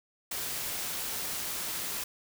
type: noise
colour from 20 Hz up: white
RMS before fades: -35 dBFS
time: 0.31-2.04 s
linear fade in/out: 5 ms
effects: none

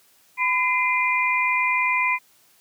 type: tone cluster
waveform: sine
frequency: 1005 / 2062 / 2411 Hz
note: B5 / C7 / D7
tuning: +30 / -26 / +45 cents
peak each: -23 dBFS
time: 0.37-2.19 s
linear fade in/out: 50 ms
effects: white hiss -58 dBFS RMS until 2.6 s + high-pass 80 Hz 12 dB/octave

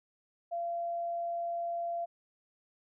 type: tone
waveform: sine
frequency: 685 Hz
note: F5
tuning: 34 cents flat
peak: -32 dBFS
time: 0.51-2.06 s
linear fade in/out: 20 ms
effects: none

